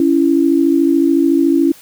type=tone pair together; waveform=sine; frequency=279.5 / 333.3 Hz; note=C#4 / E4; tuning=+14 / +19 cents; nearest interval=minor third; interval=305 cents; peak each=-12 dBFS; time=0-1.72 s; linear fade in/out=2 ms; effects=white hiss -42 dBFS RMS until 1.81 s